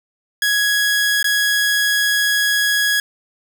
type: tone with dropouts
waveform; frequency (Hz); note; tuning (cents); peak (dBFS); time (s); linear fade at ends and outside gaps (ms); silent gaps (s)
sawtooth; 1666; G#6; +5; -11; 0.42-3; 2; 1.228-1.243
effects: none